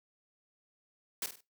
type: noise with echo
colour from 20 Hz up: white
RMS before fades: -35 dBFS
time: 1.22-1.26 s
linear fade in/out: 2 ms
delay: 49 ms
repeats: 3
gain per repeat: -9 dB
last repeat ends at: 1.407 s
effects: noise-tail reverb RT60 0.2 s tail -18 dB re dry + high-pass 150 Hz 12 dB/octave